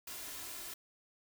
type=noise with comb filter; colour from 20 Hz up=white; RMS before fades=-45 dBFS; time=0.07-0.74 s; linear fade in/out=5 ms; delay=2.9 ms; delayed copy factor=+0.55; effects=none